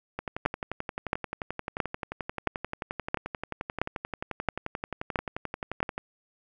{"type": "two click trains", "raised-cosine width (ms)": 0.5, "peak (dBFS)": [-17, -9], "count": [67, 9], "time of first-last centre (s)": [[0.19, 5.979], [0.46, 5.829]], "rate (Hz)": [11.4, 1.49], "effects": []}